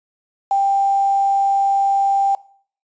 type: tone with quantisation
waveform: sine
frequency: 790 Hz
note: G5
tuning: 13 cents sharp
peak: -13 dBFS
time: 0.51-2.35 s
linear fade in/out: 2 ms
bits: 6
effects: noise-tail reverb RT60 0.5 s tail -20 dB re dry + resampled to 16000 Hz